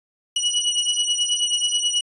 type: beating tone pair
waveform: sawtooth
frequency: 2921 / 2930.3 Hz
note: F#7 / F#7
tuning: -23 / -17 cents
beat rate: 9.3 Hz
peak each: -19 dBFS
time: 0.36-2.01 s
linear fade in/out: 5 ms
effects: resampled to 24000 Hz

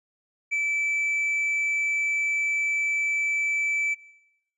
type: tone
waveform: triangle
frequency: 2315 Hz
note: D7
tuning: 25 cents flat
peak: -21 dBFS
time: 0.51-3.95 s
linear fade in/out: 20 ms
effects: noise-tail reverb RT60 0.9 s tail -21 dB re dry + resampled to 24000 Hz

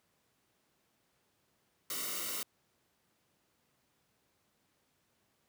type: noise with comb filter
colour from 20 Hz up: white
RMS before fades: -38 dBFS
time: 1.9-2.43 s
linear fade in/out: 2 ms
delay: 1.2 ms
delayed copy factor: -0.75
effects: pink hiss -75 dBFS RMS until 5.48 s + high-pass 100 Hz 12 dB/octave

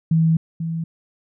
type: tone pair in turn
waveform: sine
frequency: 162.2 / 164.18 Hz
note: E3 / E3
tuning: -28 / -7 cents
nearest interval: unison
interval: 21 cents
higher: second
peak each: -13 / -22 dBFS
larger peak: first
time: 0.11-0.37 / 0.6-0.84 s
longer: first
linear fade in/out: 5 ms
effects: none

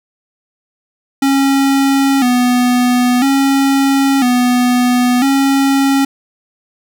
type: tone with vibrato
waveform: square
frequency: 260 Hz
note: C4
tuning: 11 cents flat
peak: -10 dBFS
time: 1.22-6.05 s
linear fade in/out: 5 ms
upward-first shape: square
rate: 0.5 Hz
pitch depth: 89 cents each way
effects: none

